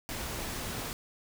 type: noise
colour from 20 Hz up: pink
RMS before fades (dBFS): -37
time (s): 0.09-0.93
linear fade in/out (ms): 0
effects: none